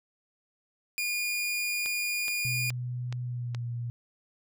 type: tone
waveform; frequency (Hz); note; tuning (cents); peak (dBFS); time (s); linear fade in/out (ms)
sawtooth; 2431; D#7; -41; -25; 0.98-2.7; 0
type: click train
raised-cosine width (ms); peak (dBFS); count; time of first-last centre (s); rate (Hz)
0.2; -22; 5; 1.86-3.548; 2.37
type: tone with pitch glide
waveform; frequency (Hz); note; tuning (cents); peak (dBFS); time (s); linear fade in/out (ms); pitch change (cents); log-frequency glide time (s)
sine; 123.47 to 119.2; B2 to A#2; 0 to +39; -31; 2.45-3.9; 0; -61; 3.23-3.64
effects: none